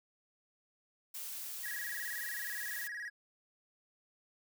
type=noise; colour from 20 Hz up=blue; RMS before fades=-43 dBFS; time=1.14-2.88 s; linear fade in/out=10 ms
type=tone with vibrato; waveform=triangle; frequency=1780 Hz; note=A6; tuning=20 cents sharp; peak=-38 dBFS; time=1.63-3.1 s; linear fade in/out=20 ms; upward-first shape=square; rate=19 Hz; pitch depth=110 cents each way
effects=none